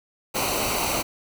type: noise with comb filter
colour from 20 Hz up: pink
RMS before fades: -25 dBFS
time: 0.34-1.03 s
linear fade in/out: 20 ms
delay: 0.58 ms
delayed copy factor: -0.7
effects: none